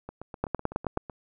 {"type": "two click trains", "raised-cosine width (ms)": 1, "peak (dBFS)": [-24, -12], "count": [9, 6], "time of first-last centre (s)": [[0.09, 1.098], [0.44, 0.974]], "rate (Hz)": [7.94, 9.36], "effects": []}